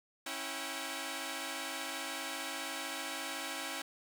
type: tone cluster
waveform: 5% pulse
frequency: 274 / 326.1 / 766 Hz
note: C#4 / E4 / G5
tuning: -20 / -19 / -40 cents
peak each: -31 dBFS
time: 0.26-3.82 s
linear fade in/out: 5 ms
effects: none